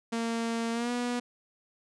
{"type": "tone with pitch glide", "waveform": "sawtooth", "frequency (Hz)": [230, 243.3], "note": ["A#3", "B3"], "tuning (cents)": [-23, -26], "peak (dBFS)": -25, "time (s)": [0.12, 1.2], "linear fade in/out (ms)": 10, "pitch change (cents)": 97, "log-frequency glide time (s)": [0.72, 0.91], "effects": ["resampled to 22050 Hz"]}